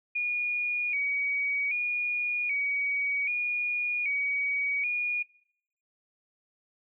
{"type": "tone with vibrato", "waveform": "sine", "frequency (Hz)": 2349, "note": "D7", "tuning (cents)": 0, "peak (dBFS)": -26, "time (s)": [0.15, 5.23], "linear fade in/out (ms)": 10, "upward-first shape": "square", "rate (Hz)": 0.64, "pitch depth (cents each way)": 67, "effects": ["noise-tail reverb RT60 0.7 s tail -21 dB re dry"]}